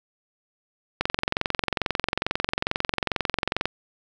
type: click train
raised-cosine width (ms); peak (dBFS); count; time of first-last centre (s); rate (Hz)
0.3; -6; 60; 1.01-3.656; 22.3
effects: none